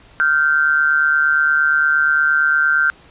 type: tone pair together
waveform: sine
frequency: 1396.9 / 1545.5 Hz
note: F6 / G6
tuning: 0 / -25 cents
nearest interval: major second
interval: 175 cents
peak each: -15 dBFS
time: 0.2-2.9 s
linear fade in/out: 0 ms
effects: pink hiss -47 dBFS RMS until 3.1 s + resampled to 8000 Hz